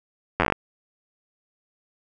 slowing click train, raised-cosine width 0.5 ms, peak -4 dBFS, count 9, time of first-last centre 0.4-0.523 s, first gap 10 ms, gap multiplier 1.12, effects none

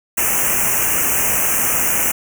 white band-stop noise, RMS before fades -17 dBFS, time 0.17-2.12 s, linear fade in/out 10 ms, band 2900 to 5800 Hz, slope 96 dB/octave, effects none

